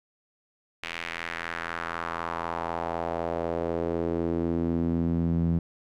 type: tone with band-pass filter sweep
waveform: sawtooth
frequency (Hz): 84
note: E2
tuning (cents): +33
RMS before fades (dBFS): -29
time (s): 0.83-5.59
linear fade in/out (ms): 5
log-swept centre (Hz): 2500 to 170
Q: 2.1
effects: none